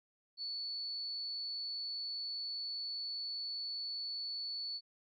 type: tone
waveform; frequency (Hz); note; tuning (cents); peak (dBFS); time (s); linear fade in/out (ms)
sine; 4445; C#8; +4; -38; 0.37-4.81; 50
effects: none